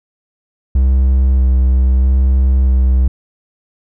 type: tone with vibrato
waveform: triangle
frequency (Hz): 64.8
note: C2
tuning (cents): -16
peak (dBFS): -6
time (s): 0.75-3.08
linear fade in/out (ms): 5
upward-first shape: square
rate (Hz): 0.78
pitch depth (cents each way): 16
effects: none